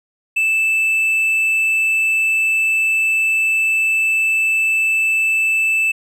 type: tone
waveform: triangle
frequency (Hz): 2637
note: E7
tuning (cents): 0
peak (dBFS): -12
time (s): 0.36-5.92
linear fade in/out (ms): 10
effects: none